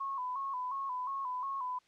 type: tone with vibrato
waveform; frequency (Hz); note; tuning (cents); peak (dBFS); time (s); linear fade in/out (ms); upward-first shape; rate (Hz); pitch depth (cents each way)
sine; 1046.5; C6; 0; -34; 0-1.79; 10; square; 2.8; 76
effects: white hiss -69 dBFS RMS until 1.87 s + low-pass 5000 Hz 12 dB/octave

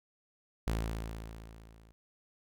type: tone with level ramp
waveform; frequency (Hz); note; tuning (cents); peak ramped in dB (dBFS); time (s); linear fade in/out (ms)
sawtooth; 55.4; A1; +13; -25 to -54; 0.67-1.92; 0
effects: none

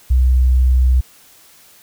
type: tone with vibrato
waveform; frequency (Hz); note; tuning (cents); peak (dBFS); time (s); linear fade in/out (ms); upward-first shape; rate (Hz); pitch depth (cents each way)
sine; 63.4; B1; +46; -9; 0.1-1.01; 10; triangle; 20; 53
effects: white hiss -47 dBFS RMS until 1.82 s

